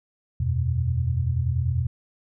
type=chord; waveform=sine; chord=E suspended second; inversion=none; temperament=equal; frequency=82.41 / 92.5 / 123.47 Hz; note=E2 / F#2 / B2; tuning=0 / 0 / 0 cents; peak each=-25 / -28 / -24 dBFS; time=0.4-1.87 s; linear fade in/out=5 ms; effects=none